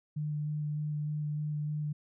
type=tone with vibrato; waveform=sine; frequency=150 Hz; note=D3; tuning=37 cents sharp; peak=-31 dBFS; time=0.16-1.93 s; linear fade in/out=10 ms; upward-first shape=square; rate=3.3 Hz; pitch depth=9 cents each way; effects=none